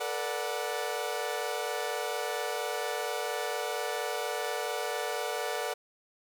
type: chord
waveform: sawtooth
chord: B minor seventh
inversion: third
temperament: equal with one note detuned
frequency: 440 / 484.3 / 587.3 / 740 Hz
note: A4 / B4 / D5 / F#5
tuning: 0 / -34 / 0 / 0 cents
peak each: -33 dBFS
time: 0-5.74 s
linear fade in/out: 10 ms
effects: none